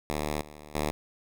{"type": "tone with level steps", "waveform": "5% pulse", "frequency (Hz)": 75, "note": "D2", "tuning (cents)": 37, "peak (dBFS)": [-18, -34, -16], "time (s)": [0.1, 0.91], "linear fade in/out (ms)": 0, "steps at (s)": [0.41, 0.75], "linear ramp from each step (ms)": 5, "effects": []}